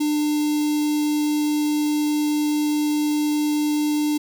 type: tone with notch filter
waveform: square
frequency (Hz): 299.2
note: D4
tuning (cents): +32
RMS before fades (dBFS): -21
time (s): 0-4.18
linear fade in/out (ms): 10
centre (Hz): 1400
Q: 0.51
effects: none